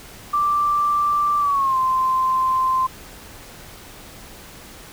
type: tone with pitch glide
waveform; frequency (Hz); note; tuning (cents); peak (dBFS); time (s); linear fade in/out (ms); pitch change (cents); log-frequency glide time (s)
sine; 1174.7 to 1040.5; D6 to C6; 0 to -10; -16; 0.33-2.87; 10; -210; 1.39-1.78
effects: pink hiss -41 dBFS RMS until 4.92 s